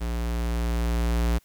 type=tone with level ramp; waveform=square; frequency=58.27 Hz; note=A#1; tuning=in tune; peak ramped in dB=-27 to -21 dBFS; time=0-1.39 s; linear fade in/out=20 ms; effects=white hiss -62 dBFS RMS until 1.44 s